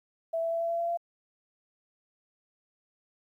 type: tone with pitch steps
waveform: sine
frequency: 659.3 / 663.5 / 667.7 / 672 / 676.3 / 680.6 / 684.9 Hz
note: E5 / E5 / E5 / E5 / E5 / F5 / F5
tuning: 0 / +11 / +22 / +33 / +44 / -45 / -34 cents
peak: -27 dBFS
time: 0.33-0.974 s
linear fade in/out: 10 ms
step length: 92 ms
effects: 11-bit